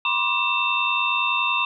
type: tone cluster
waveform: sine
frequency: 974 / 1064 / 1175 / 2674 / 3645 Hz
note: B5 / C6 / D6 / E7 / A#7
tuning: -24 / +29 / +1 / +24 / -40 cents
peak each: -28 / -27 / -29 / -22 / -28 dBFS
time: 0.05-1.65 s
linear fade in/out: 2 ms
effects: none